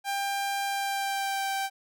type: tone with pitch glide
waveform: sawtooth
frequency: 795 to 781.3 Hz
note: G5 to G5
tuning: +24 to -6 cents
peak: -24 dBFS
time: 0.04-1.7 s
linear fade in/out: 50 ms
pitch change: -30 cents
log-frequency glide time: 0.66-1.54 s
effects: none